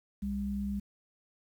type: tone pair together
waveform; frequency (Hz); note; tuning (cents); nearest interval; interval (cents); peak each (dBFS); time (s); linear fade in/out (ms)
sine; 63.9 / 201.2; C2 / G3; -40 / +45; octave + minor sixth; 1985; -38 / -32; 0.22-0.8; 10
effects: 10-bit